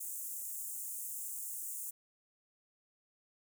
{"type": "high-pass noise", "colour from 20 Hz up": "pink", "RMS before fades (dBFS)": -42, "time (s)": [0, 1.91], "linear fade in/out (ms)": 10, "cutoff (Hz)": 7200, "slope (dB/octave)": 48, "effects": []}